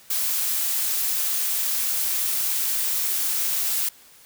blue noise, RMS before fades -24 dBFS, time 0.1-3.89 s, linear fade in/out 5 ms, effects white hiss -51 dBFS RMS until 4.25 s

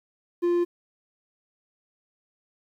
triangle tone, 348.4 Hz, F4, 4 cents flat, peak -18 dBFS, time 0.42-0.65 s, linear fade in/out 20 ms, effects 10-bit

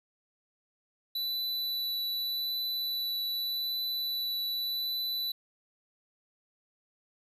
square tone with vibrato, 3970 Hz, B7, 8 cents sharp, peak -31 dBFS, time 1.15-5.32 s, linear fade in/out 5 ms, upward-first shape triangle, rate 0.84 Hz, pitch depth 9 cents each way, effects none

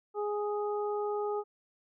harmonic tone, 415.3 Hz, G#4, in tune, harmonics 1 / 2 / 3, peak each -31 / -37 / -41 dBFS, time 0.14-1.44 s, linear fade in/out 50 ms, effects none

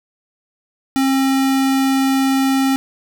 square tone, 268.3 Hz, C4, 44 cents sharp, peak -14 dBFS, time 0.96-2.76 s, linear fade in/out 0 ms, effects none

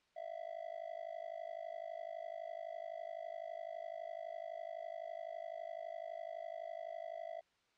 triangle tone with amplitude modulation, 663 Hz, E5, 10 cents sharp, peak -37 dBFS, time 0.16-7.41 s, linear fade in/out 10 ms, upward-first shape sine, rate 51.9 Hz, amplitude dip 100%, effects white hiss -75 dBFS RMS until 7.77 s + low-pass 4000 Hz 12 dB/octave

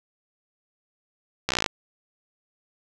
slowing click train, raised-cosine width 0.2 ms, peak -5 dBFS, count 11, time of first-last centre 1.49-1.662 s, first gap 15 ms, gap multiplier 1.03, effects none

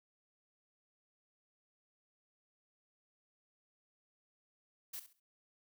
blue noise with echo, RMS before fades -44 dBFS, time 4.93-5 s, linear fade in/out 10 ms, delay 67 ms, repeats 3, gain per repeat -12 dB, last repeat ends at 5.201 s, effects none

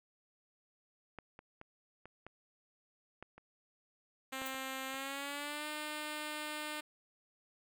clicks, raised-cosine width 0.5 ms, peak -31 / -36 / -34 / -36 / -33 / -32 / -39 / -29 / -36 / -37 dBFS, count 10, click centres 1.187 / 1.391 / 1.614 / 2.056 / 2.266 / 3.226 / 3.38 / 4.418 / 4.545 / 4.943 s
5% pulse tone with pitch glide, 264.7 to 302.3 Hz, C4 to D#4, +20 to -50 cents, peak -28 dBFS, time 4.32-6.81 s, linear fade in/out 10 ms, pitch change +230 cents, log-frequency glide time 4.88-5.67 s
violet noise with exponential decay, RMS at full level -40 dBFS, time 4.46-4.54 s, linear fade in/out 0 ms, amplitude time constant 17 ms
effects none

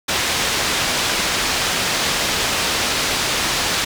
white low-pass noise, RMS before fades -20 dBFS, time 0.08-3.85 s, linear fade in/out 10 ms, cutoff 5100 Hz, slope 12 dB/octave, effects none

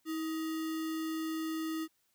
sine tone with sample-and-hold, 320 Hz, D#4, 49 cents sharp, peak -33 dBFS, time 0.05-1.88 s, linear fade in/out 50 ms, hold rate 1575 Hz, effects white hiss -75 dBFS RMS until 2.14 s

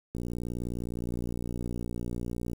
click train, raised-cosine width 3 ms, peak -22 dBFS, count 143, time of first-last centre 0.15-2.533 s, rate 59.6 Hz, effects 8-bit

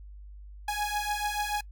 sawtooth beating tone pair, 829 / 835.9 Hz, G#5 / G#5, -3 / +11 cents, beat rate 6.9 Hz, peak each -28 dBFS, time 0.68-1.61 s, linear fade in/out 5 ms, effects noise-tail reverb RT60 0.1 s tail -25 dB re dry + added 50 Hz sine -43 dBFS peak until 1.71 s

